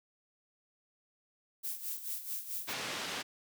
violet noise with tremolo, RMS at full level -37 dBFS, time 1.63-2.74 s, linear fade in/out 20 ms, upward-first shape sine, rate 4.6 Hz, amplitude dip 70%
white band-pass noise, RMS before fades -39 dBFS, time 2.67-3.23 s, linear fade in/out 20 ms, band 130 to 4200 Hz, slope 12 dB/octave
effects none

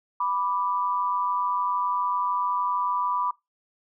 sine tone pair together, 988 / 1174.9 Hz, B5 / D6, 0 / 0 cents, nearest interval minor third, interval 300 cents, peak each -25 / -27 dBFS, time 0.2-3.31 s, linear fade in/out 5 ms, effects noise-tail reverb RT60 0.2 s tail -22 dB re dry

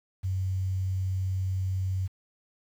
sine tone, 94.1 Hz, F#2, 30 cents sharp, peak -26 dBFS, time 0.23-2.08 s, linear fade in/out 20 ms, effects 9-bit

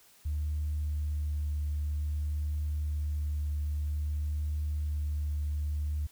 sine tone with vibrato, 74.7 Hz, D2, 30 cents sharp, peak -28 dBFS, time 0.25-6.07 s, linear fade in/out 10 ms, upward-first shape triangle, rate 0.53 Hz, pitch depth 13 cents each way, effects tanh soft clip ceiling -25 dBFS + white hiss -60 dBFS RMS until 6.11 s

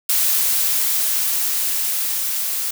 blue noise with level ramp, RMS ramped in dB -17 to -23 dBFS, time 0.09-2.71 s, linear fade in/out 5 ms, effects none

